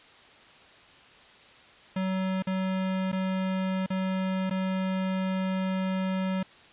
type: tone with dropouts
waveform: square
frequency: 188.4 Hz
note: F#3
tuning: 32 cents sharp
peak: -27 dBFS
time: 1.96-6.43 s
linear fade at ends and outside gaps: 5 ms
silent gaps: 2.424-2.47 / 3.118-3.127 / 3.863-3.902 / 4.498-4.508 s
effects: white hiss -53 dBFS RMS until 6.72 s + resampled to 8000 Hz